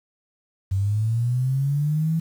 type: linear sweep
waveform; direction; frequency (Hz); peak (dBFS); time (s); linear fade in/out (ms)
sine; up; 94.1 to 164.81; -19; 0.71-2.2; 10
effects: 8-bit